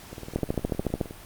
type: two click trains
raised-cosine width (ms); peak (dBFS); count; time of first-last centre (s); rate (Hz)
2; -11 / -24; 10 / 20; 0.36-1.012 / 0.13-1.109; 13.8 / 19.4
effects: pink hiss -46 dBFS RMS until 1.25 s + Opus 48 kbps